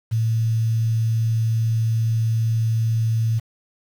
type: tone with quantisation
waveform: sine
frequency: 112.8 Hz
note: A2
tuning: 44 cents sharp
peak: -17 dBFS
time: 0.11-3.4 s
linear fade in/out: 20 ms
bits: 7
effects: none